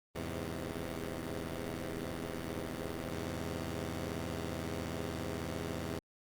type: chord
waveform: 10% pulse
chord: E augmented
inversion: none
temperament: equal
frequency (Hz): 82.41 / 103.83 / 130.81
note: E2 / G#2 / B#2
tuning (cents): 0 / 0 / 0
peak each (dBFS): -31 / -35 / -35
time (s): 0.15-5.99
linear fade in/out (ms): 5
effects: Opus 24 kbps